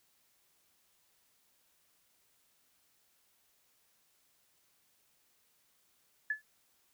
sine tone with exponential decay, 1723 Hz, A6, 37 cents flat, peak -27 dBFS, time 6.3-6.42 s, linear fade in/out 5 ms, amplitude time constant 26 ms, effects white hiss -72 dBFS RMS until 6.93 s

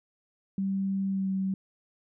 sine tone with pitch glide, 194.2 to 191.42 Hz, G3 to G3, -16 to -41 cents, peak -26 dBFS, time 0.58-1.54 s, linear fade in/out 2 ms, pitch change -25 cents, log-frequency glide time 1.09-1.29 s, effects none

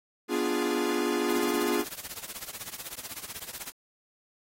45% pulse chord, B diminished seventh, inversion none, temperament equal, 246.9 / 293.7 / 349.2 / 415.3 Hz, B3 / D4 / F4 / Ab4, 0 / 0 / 0 / 0 cents, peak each -33 / -32 / -30 / -31 dBFS, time 0.28-1.85 s, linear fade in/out 50 ms
white noise with tremolo, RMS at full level -36 dBFS, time 1.29-3.72 s, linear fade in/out 5 ms, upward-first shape triangle, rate 16 Hz, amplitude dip 100%
effects AAC 48 kbps

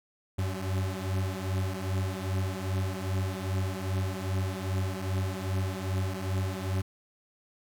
40% pulse beating tone pair, 93.4 / 95.9 Hz, F#2 / G2, +17 / -37 cents, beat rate 2.5 Hz, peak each -31 dBFS, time 0.38-6.82 s, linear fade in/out 10 ms, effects none

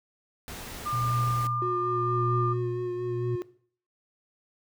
pink noise, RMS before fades -40 dBFS, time 0.48-1.47 s, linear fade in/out 0 ms
sine tone, 1200 Hz, D6, 37 cents sharp, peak -28 dBFS, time 0.85-2.54 s, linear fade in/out 20 ms
sine tone with tremolo, 120 Hz, B2, 49 cents flat, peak -25 dBFS, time 0.92-3.36 s, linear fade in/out 10 ms, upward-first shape triangle, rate 0.87 Hz, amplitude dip 90%
triangle tone with vibrato, 360.4 Hz, F#4, 45 cents flat, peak -27 dBFS, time 1.62-3.42 s, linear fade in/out 0 ms, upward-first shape sine, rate 4.4 Hz, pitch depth 16 cents each way
effects noise-tail reverb RT60 0.5 s tail -18 dB re dry

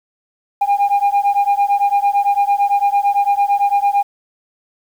sine beating tone pair, 803 / 811.9 Hz, G5 / G#5, +41 / -39 cents, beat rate 8.9 Hz, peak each -13 dBFS, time 0.61-4.03 s, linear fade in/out 10 ms, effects tanh soft clip ceiling -9 dBFS + 7-bit

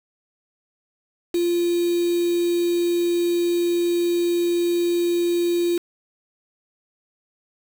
sine tone with quantisation, 346.1 Hz, F4, 16 cents flat, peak -18 dBFS, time 1.34-5.78 s, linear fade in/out 5 ms, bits 5, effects none

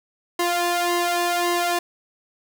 sawtooth tone with flanger, 349.1 Hz, F4, 1 cent flat, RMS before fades -22 dBFS, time 0.39-1.79 s, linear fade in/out 5 ms, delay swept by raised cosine 1 to 1.73 ms, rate 1.8 Hz, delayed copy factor +0.8, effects 7-bit

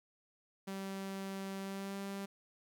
sawtooth tone with pitch glide, 194 to 197.16 Hz, G3 to G3, -18 to +10 cents, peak -36 dBFS, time 0.67-2.26 s, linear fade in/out 10 ms, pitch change +28 cents, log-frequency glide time 1.59-1.98 s, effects 12-bit

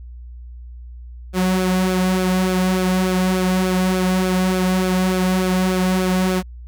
sawtooth tone with flanger, 185 Hz, F#3, in tune, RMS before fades -18 dBFS, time 1.33-6.43 s, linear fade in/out 50 ms, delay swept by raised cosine 1 to 3.2 ms, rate 3.4 Hz, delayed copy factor -0.55, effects added 60 Hz sine -33 dBFS peak until 6.67 s

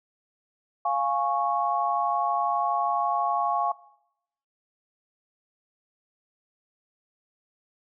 sine chord, Db major, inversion first, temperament equal with one note detuned, 698.5 / 830.6 / 1103.6 Hz, F5 / Ab5 / Db6, 0 / 0 / -8 cents, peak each -27 dBFS, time 0.85-3.72 s, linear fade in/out 5 ms, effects noise-tail reverb RT60 0.8 s tail -20 dB re dry

